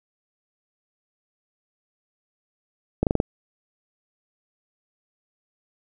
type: slowing click train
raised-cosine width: 2 ms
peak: -6 dBFS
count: 5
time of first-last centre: 3.03-3.201 s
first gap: 38 ms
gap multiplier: 1.08
effects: none